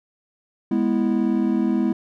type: chord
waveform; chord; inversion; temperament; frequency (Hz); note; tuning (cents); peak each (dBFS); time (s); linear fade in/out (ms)
triangle; E major; first; equal with one note detuned; 207.7 / 246.9 / 328.1; G#3 / B3 / E4; 0 / 0 / -8; -20 / -20 / -21; 0.71-1.93; 5
effects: none